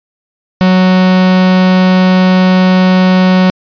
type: tone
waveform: 45% pulse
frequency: 185 Hz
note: F#3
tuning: in tune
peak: -5 dBFS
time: 0.61-3.5 s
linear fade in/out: 0 ms
effects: resampled to 11025 Hz